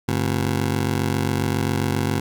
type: ring-modulated tone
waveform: 20% pulse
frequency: 121.5 Hz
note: B2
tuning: 28 cents flat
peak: -12 dBFS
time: 0.08-2.2 s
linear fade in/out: 5 ms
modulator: 23.7 Hz
effects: none